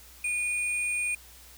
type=tone pair together; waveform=sine; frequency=2452 / 8727 Hz; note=D#7 / C#9; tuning=-26 / -28 cents; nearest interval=octave + minor seventh; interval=2198 cents; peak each=-27 / -35 dBFS; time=0.24-1.15 s; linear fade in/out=5 ms; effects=added 60 Hz sine -54 dBFS peak until 1.57 s + white hiss -52 dBFS RMS until 1.57 s